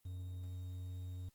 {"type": "tone with quantisation", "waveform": "triangle", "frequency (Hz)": 90.9, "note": "F#2", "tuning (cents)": -30, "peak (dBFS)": -40, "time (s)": [0.05, 1.29], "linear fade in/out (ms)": 5, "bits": 11, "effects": ["white hiss -75 dBFS RMS until 1.34 s", "Opus 24 kbps"]}